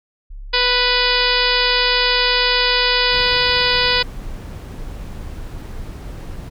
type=tone; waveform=sine; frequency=34.64 Hz; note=C#1; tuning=in tune; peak=-29 dBFS; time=0.3-3.45 s; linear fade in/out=10 ms
type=harmonic tone; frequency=493.9 Hz; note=B4; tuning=in tune; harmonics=1 / 2 / 3 / 4 / 5 / 6 / 7 / 8 / 9 / 10; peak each=-23 / -23 / -23 / -23 / -23 / -23 / -23 / -23 / -23 / -23 dBFS; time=0.53-4.03 s; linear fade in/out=10 ms
type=clicks; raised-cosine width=0.5 ms; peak=-26 dBFS; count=2; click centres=1.209 / 1.227 s
type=noise; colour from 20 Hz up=brown; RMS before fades=-30 dBFS; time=3.11-6.5 s; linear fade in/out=20 ms
effects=none